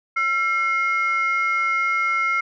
sine tone pair together, 1351 / 2145 Hz, E6 / C7, +42 / +42 cents, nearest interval minor sixth, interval 800 cents, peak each -20 dBFS, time 0.16-2.41 s, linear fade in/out 10 ms, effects tanh soft clip ceiling -13 dBFS

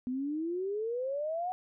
sine exponential sweep, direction up, 246.3 to 748 Hz, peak -31 dBFS, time 0.07-1.52 s, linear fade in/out 0 ms, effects none

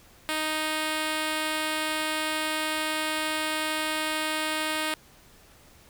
5% pulse tone, 311.1 Hz, D#4, in tune, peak -15 dBFS, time 0.29-4.94 s, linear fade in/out 0 ms, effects pink hiss -55 dBFS RMS until 5.89 s

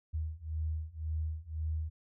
sine beating tone pair, 77.78 / 79.68 Hz, D#2 / D#2, 0 / +42 cents, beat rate 1.9 Hz, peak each -37 / -36 dBFS, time 0.13-1.9 s, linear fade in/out 20 ms, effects none

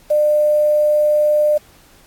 sine tone with quantisation, 600 Hz, D5, 37 cents sharp, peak -11 dBFS, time 0.1-1.58 s, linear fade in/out 10 ms, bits 6, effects pink hiss -49 dBFS RMS until 2.06 s + AAC 64 kbps

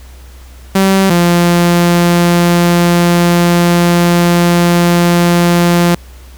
sawtooth tone pair in turn, 192.8 / 173.3 Hz, G3 / F3, -28 / -13 cents, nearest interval major second, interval 185 cents, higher first, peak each -3 dBFS, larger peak neither, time 0.75-1.1 / 1.1-5.95 s, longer second, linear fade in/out 5 ms, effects added 63 Hz sine -32 dBFS peak until 6.37 s + pink hiss -42 dBFS RMS until 6.37 s

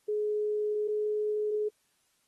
sine tone pair in turn, 421.6 / 423.1 Hz, G#4 / G#4, +26 / +32 cents, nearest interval unison, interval 6 cents, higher second, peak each -27 dBFS, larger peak neither, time 0.08-0.88 / 0.88-1.69 s, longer second, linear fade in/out 10 ms, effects white hiss -72 dBFS RMS until 2.27 s + AAC 32 kbps

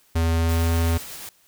square tone with pitch glide, 82.41 to 83.22 Hz, E2 to E2, 0 to +17 cents, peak -19 dBFS, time 0.15-0.98 s, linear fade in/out 10 ms, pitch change +17 cents, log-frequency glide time 0.3-0.75 s
white noise with tremolo, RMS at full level -36 dBFS, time 0.49-1.29 s, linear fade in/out 0 ms, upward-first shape sine, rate 8.2 Hz, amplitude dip 25%
effects white hiss -59 dBFS RMS until 1.47 s

